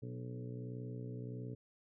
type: harmonic tone with a mistuned harmonic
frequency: 61.5 Hz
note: B1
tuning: 7 cents flat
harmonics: 2 / 3 / 4 / 5 / 6 / 7 / 8 / 9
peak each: -43 / -52 / -51 / -53 / -61 / -51 / -61 / -62 dBFS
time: 0.02-1.55 s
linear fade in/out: 10 ms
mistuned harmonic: 5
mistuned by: -23 cents
effects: none